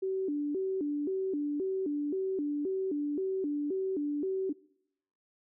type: tone with vibrato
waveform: sine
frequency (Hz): 333.7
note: E4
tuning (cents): +21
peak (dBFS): -29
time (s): 0.02-4.53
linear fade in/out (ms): 10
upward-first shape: square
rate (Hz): 1.9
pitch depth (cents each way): 230
effects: noise-tail reverb RT60 0.8 s tail -24 dB re dry